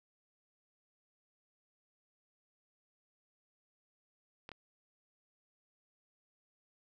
clicks, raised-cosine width 0.3 ms, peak -30 dBFS, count 2, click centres 4.491 / 4.517 s, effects none

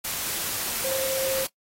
sine tone in noise, 531 Hz, C5, 25 cents sharp, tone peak -27 dBFS, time 0.84-1.45 s, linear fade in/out 10 ms, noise white, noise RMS -29 dBFS, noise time 0.04-1.47 s, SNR -1 dB, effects noise-tail reverb RT60 0.1 s tail -21 dB re dry + AAC 48 kbps

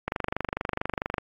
click train, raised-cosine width 0.5 ms, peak -12 dBFS, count 28, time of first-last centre 0.08-1.182 s, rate 24.5 Hz, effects AAC 64 kbps

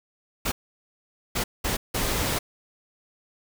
pink noise bursts at uneven times, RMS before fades -26 dBFS, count 4, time 0.45-0.52 / 1.35-1.44 / 1.64-1.77 / 1.94-2.39 s, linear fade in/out 10 ms, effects none

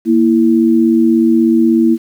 sine tone pair together, 233.1 / 329.6 Hz, A#3 / E4, 0 / 0 cents, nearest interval tritone, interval 600 cents, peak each -10 dBFS, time 0.05-1.98 s, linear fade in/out 50 ms, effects 7-bit

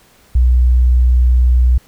sine tone, 61.74 Hz, B1, in tune, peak -7 dBFS, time 0.35-1.78 s, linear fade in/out 5 ms, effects pink hiss -49 dBFS RMS until 1.87 s

